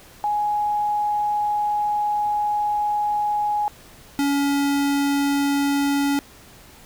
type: tone pair in turn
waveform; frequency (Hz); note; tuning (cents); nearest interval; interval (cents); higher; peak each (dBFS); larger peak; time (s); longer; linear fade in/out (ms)
sine / square; 834 / 281.9; G#5 / C#4; +7 / +29; octave + perfect fifth; 1878; first; -19; neither; 0.24-3.68 / 4.19-6.19; first; 0
effects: pink hiss -47 dBFS RMS until 6.85 s